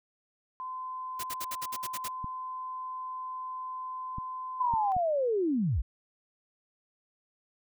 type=tone; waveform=sine; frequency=1026 Hz; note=C6; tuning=34 cents flat; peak=-35 dBFS; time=0.6-4.92 s; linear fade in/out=0 ms
type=noise bursts; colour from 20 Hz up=white; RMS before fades=-37 dBFS; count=9; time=1.19-2.084 s; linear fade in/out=10 ms; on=46 ms; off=60 ms
type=clicks; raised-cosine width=5 ms; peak=-26 dBFS; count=4; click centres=2.244 / 4.184 / 4.738 / 4.966 s
type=linear sweep; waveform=sine; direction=down; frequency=1025 to 41.2 Hz; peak=-25 dBFS; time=4.6-5.82 s; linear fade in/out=10 ms
effects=none